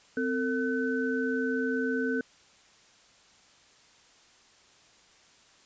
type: tone cluster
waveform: sine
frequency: 257.6 / 452.2 / 1512 Hz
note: C4 / A4 / F#6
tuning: -27 / +47 / +37 cents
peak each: -29 / -31 / -33 dBFS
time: 0.17-2.21 s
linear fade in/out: 2 ms
effects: white hiss -59 dBFS RMS until 5.65 s + resampled to 16000 Hz